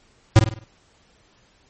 square tone with echo, 110 Hz, A2, in tune, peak -8 dBFS, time 0.36-0.39 s, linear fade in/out 0 ms, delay 50 ms, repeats 5, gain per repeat -7 dB, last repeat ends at 0.64 s, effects pink hiss -58 dBFS RMS until 1.69 s + MP3 32 kbps

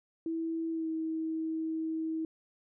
sine tone with pitch glide, 327.2 to 320.5 Hz, E4 to E4, -13 to -49 cents, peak -31 dBFS, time 0.26-2.25 s, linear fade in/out 2 ms, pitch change -36 cents, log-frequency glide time 0.71-0.89 s, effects none

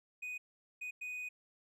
triangle tone bursts at uneven times, 2489 Hz, D#7, in tune, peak -38 dBFS, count 3, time 0.22-0.38 / 0.81-0.91 / 1.01-1.29 s, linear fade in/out 10 ms, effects none

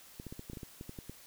clicks, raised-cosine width 3 ms, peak -30 dBFS, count 12, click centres 0.199 / 0.267 / 0.325 / 0.394 / 0.499 / 0.533 / 0.572 / 0.632 / 0.811 / 0.894 / 0.988 / 1.096 s, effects white hiss -56 dBFS RMS until 1.26 s

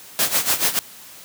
white noise with tremolo, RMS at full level -17 dBFS, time 0.19-0.79 s, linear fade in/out 0 ms, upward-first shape sine, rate 7 Hz, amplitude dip 80%, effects white hiss -42 dBFS RMS until 1.24 s + high-pass 100 Hz 12 dB/octave

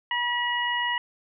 harmonic tone, 966 Hz, B5, 39 cents flat, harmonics 1 / 2 / 3, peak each -28 / -27 / -30 dBFS, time 0.11-0.98 s, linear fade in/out 2 ms, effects none

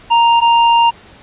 square tone pair in turn, 932.3 / 932.3 Hz, A#5 / A#5, 0 / 0 cents, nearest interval unison, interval 0 cents, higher neither, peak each -8 dBFS, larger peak neither, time 0.1-0.41 / 0.41-0.91 s, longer second, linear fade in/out 20 ms, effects pink hiss -41 dBFS RMS until 1.22 s + resampled to 8000 Hz

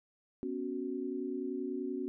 sine chord, B suspended second, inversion none, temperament equal, 246.9 / 277.2 / 370 Hz, B3 / C#4 / F#4, 0 / 0 / 0 cents, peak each -40 / -38 / -38 dBFS, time 0.43-2.08 s, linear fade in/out 0 ms, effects none

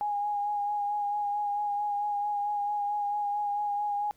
sine tone with vibrato, 823 Hz, G#5, 16 cents flat, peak -27 dBFS, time 0.01-4.11 s, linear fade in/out 0 ms, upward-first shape sine, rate 4.5 Hz, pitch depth 21 cents each way, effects pink hiss -66 dBFS RMS until 4.16 s

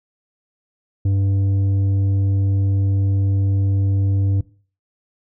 sine tone with tanh clipping, 98 Hz, G2, in tune, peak -16 dBFS, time 1.05-4.41 s, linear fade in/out 5 ms, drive 7 dB, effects noise-tail reverb RT60 0.4 s tail -19 dB re dry

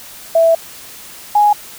sine tone pair in turn, 659.3 / 830.7 Hz, E5 / G#5, 0 / 0 cents, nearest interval major third, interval 400 cents, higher second, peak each -7 dBFS, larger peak neither, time 0.35-0.55 / 1.35-1.53 s, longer first, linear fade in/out 5 ms, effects white hiss -35 dBFS RMS until 1.78 s

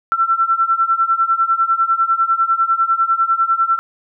sine beating tone pair, 1340 / 1350 Hz, E6 / E6, +28 / +41 cents, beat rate 10 Hz, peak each -17 / -15 dBFS, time 0.12-3.79 s, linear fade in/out 0 ms, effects none

